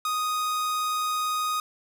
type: tone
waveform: 45% pulse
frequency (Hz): 1244.5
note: D#6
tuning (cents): 0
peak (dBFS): -25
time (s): 0.05-1.6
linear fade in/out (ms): 2
effects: none